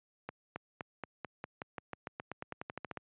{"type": "accelerating click train", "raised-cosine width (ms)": 0.5, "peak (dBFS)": -24, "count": 20, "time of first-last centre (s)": [0.29, 2.973], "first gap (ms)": 270, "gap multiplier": 0.92, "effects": ["high-pass 100 Hz 12 dB/octave", "resampled to 8000 Hz"]}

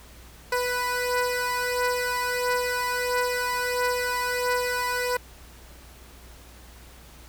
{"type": "beating tone pair", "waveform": "15% pulse", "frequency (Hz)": [493.9, 495.4], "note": ["B4", "B4"], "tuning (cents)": [0, 5], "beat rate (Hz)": 1.5, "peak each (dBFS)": [-19, -23], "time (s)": [0.52, 5.17], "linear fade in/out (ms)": 5, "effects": ["added 60 Hz sine -48 dBFS peak until 7.28 s", "pink hiss -50 dBFS RMS until 7.28 s"]}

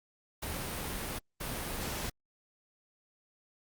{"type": "noise bursts at uneven times", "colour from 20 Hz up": "pink", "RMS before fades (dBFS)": -37, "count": 2, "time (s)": [[0.42, 1.19], [1.4, 2.1]], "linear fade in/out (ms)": 10, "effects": ["Opus 48 kbps"]}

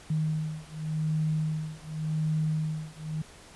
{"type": "beating tone pair", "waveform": "sine", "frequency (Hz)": [155.56, 156.44], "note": ["D#3", "D#3"], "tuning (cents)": [0, 10], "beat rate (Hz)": 0.88, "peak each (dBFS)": -30, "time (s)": [0.1, 3.22], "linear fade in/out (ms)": 5, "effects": ["pink hiss -51 dBFS RMS until 3.55 s", "resampled to 24000 Hz"]}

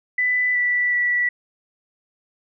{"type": "tone with pitch steps", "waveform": "sine", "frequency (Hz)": [1993, 1966, 1954], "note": ["B6", "B6", "B6"], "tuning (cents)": [15, -8, -19], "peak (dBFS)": -17, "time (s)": [0.18, 1.29], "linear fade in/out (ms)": 5, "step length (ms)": 370, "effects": []}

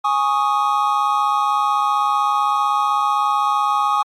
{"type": "chord", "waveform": "triangle", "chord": "Ab suspended fourth", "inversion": "none", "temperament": "equal", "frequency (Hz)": [830.6, 1108.7, 1244.5], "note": ["Ab5", "Db6", "Eb6"], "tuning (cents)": [0, 0, 0], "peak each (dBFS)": -18, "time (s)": [0.04, 4.03], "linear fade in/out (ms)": 10, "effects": ["AAC 48 kbps"]}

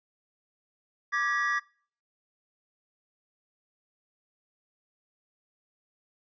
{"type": "chord", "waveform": "triangle", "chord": "G# diminished", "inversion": "second", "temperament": "equal with one note detuned", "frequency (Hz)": [1174.7, 1661.2, 1929.3], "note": ["D6", "G#6", "B6"], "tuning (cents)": [0, 0, -41], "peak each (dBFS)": -28, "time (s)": [1.12, 1.6], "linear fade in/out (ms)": 20, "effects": ["noise-tail reverb RT60 0.5 s tail -24 dB re dry", "resampled to 16000 Hz"]}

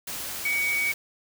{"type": "tone in noise", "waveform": "sine", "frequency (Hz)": 2253, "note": "C#7", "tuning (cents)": 28, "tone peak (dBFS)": -23, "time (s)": [0.45, 0.92], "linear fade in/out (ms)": 5, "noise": "white", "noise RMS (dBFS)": -34, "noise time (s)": [0.07, 0.94], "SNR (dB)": 8, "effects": []}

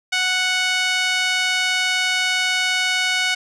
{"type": "tone with band-pass filter", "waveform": "5% pulse", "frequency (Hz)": 739, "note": "F#5", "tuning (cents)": -2, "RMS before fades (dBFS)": -20, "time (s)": [0.12, 3.35], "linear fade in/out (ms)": 10, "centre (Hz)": 2000, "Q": 1.1, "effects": []}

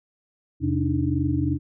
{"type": "tone cluster", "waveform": "sine", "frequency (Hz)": [84.1, 130.6, 285.7, 308.5], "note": ["E2", "C3", "D4", "D#4"], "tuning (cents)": [35, -3, -48, -15], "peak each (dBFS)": -26, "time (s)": [0.6, 1.59], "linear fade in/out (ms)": 50, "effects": []}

